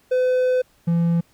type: tone pair in turn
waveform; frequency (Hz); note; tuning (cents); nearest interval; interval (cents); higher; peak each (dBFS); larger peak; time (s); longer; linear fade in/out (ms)
triangle; 507 / 169.19; B4 / E3; +45 / +45; octave + perfect fifth; 1900; first; -14; neither; 0.11-0.62 / 0.87-1.21; first; 10
effects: pink hiss -59 dBFS RMS until 1.33 s